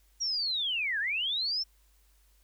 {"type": "linear two-way sweep", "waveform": "sine", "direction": "down then up", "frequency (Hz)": [5720, 1568, 5440], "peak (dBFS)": -28, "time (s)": [0.2, 1.64], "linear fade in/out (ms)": 20, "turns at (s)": 0.99, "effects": ["added 50 Hz sine -62 dBFS peak until 2.43 s", "white hiss -69 dBFS RMS until 2.43 s"]}